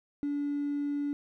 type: tone with hard clipping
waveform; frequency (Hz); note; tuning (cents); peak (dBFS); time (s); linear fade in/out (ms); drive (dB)
triangle; 287.8; D4; -35; -29; 0.23-1.13; 0; 3
effects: none